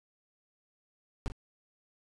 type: noise with echo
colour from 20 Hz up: brown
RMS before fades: -31 dBFS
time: 1.26-1.28 s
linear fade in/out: 0 ms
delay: 40 ms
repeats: 1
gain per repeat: -9 dB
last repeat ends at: 1.32 s
effects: resampled to 22050 Hz